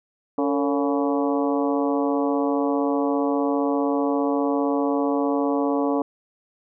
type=harmonic tone with a mistuned harmonic; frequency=141.1 Hz; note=C#3; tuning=31 cents sharp; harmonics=2 / 3 / 4 / 5 / 6 / 7 / 8; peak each=-22 / -26 / -28 / -30 / -32 / -33 / -34 dBFS; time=0.38-6.02 s; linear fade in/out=2 ms; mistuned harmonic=3; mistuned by=+95 cents; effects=none